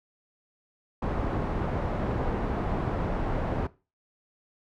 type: low-pass noise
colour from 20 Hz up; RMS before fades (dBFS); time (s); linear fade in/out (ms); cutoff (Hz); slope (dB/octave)
pink; -29; 1.02-3.67; 5; 1000; 12
effects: noise-tail reverb RT60 0.3 s tail -19 dB re dry